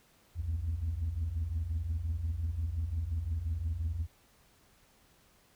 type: tone cluster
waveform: sine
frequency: 63.7 / 78.5 / 84.2 Hz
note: C2 / D#2 / E2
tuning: -46 / +16 / +37 cents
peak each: -38 / -37 / -31 dBFS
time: 0.35-4.07 s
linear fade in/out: 50 ms
effects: tanh soft clip ceiling -27 dBFS + pink hiss -65 dBFS RMS until 5.55 s